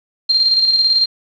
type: tone with tremolo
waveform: sine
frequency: 4186 Hz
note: C8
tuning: in tune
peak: -9 dBFS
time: 0.29-1.06 s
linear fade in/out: 10 ms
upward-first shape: square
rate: 18 Hz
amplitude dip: 40%
effects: resampled to 11025 Hz + 7-bit